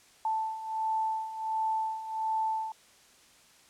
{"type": "beating tone pair", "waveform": "sine", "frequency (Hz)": [880, 881.4], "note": ["A5", "A5"], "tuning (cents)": [0, 3], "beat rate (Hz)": 1.4, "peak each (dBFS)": [-35, -30], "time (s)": [0.25, 2.72], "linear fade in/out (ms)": 2, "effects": ["white hiss -59 dBFS RMS until 3.69 s", "low-pass 9000 Hz 12 dB/octave"]}